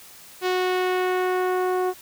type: tone with low-pass filter sweep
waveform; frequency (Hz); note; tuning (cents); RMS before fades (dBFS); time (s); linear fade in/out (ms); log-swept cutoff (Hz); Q
sawtooth; 367.1; F#4; -14; -23; 0.41-1.94; 50; 4500 to 980; 1
effects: white hiss -46 dBFS RMS until 2.01 s